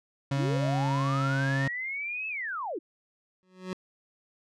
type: tone with pitch glide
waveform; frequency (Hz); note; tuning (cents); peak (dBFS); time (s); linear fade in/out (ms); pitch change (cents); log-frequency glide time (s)
35% pulse; 138.2 to 136.06; C#3 to C#3; -5 to -32; -24; 0.31-1.68; 5; -27; 0.76-1.29
type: linear two-way sweep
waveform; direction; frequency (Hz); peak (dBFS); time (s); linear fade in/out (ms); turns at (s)
sine; up then down; 270 to 2621 to 279.7; -31; 0.37-2.79; 10; 2.28
type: tone with exponential growth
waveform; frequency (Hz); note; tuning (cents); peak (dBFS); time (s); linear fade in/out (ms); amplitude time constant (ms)
25% pulse; 185; F#3; 0; -26; 3.43-3.73; 0; 64
effects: low-pass 6000 Hz 12 dB/octave